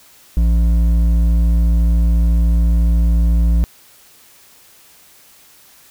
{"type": "tone with hard clipping", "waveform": "triangle", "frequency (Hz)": 57, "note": "A#1", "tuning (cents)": -38, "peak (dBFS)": -12, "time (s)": [0.37, 3.64], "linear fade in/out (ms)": 0, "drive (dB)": 11, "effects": ["white hiss -47 dBFS RMS until 5.9 s"]}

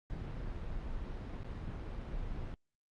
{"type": "noise with dropouts", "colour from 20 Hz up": "brown", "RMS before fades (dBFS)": -40, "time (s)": [0.1, 2.54], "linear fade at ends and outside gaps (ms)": 0, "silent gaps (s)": [1.431, 1.445], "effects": ["low-pass 4000 Hz 12 dB/octave", "Opus 32 kbps"]}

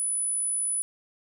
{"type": "tone", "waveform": "sine", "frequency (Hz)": 9956, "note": "D#9", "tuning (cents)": 0, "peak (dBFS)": -25, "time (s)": [0, 0.82], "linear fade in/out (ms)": 0, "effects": []}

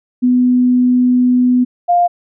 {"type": "tone pair in turn", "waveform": "sine", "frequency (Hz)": [249.1, 701.7], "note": ["B3", "F5"], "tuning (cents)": [15, 8], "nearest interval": "octave + tritone", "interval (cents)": 1793, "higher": "second", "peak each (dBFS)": -8, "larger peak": "neither", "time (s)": [[0.22, 1.65], [1.88, 2.08]], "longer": "first", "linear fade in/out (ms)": 20, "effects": []}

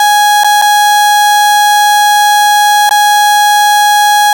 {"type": "tone with dropouts", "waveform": "35% pulse", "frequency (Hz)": 830.6, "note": "G#5", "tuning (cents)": 0, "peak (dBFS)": -3, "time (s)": [0, 4.33], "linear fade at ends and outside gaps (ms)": 2, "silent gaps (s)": [[0.436, 0.444], [0.616, 0.621], [2.893, 2.909]], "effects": []}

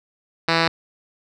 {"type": "tone with low-pass filter", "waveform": "5% pulse", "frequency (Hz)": 165, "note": "E3", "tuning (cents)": 2, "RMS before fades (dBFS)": -19, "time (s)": [0.48, 0.68], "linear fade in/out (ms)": 5, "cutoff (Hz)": 3800, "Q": 3.8, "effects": []}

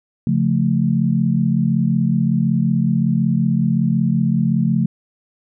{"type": "chord", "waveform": "sine", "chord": "Db augmented", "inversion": "none", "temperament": "equal", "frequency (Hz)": [138.59, 174.61, 220], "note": ["Db3", "F3", "A3"], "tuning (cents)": [0, 0, 0], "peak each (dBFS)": [-19, -18, -18], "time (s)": [0.27, 4.86], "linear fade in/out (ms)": 2, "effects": []}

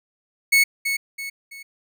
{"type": "tone with echo", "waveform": "40% pulse", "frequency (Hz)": 2206, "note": "C#7", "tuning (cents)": -9, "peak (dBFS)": -12, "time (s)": [0.52, 0.64], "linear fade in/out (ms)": 10, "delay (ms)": 330, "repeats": 3, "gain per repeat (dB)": -8, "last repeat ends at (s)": 1.63, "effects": []}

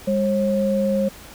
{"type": "tone pair together", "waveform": "sine", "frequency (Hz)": [202.3, 540], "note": ["G#3", "C#5"], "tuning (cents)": [-45, -45], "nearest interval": "octave + perfect fourth", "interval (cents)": 1700, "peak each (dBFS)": -20, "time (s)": [0.07, 1.09], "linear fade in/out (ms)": 10, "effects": ["pink hiss -42 dBFS RMS until 1.34 s"]}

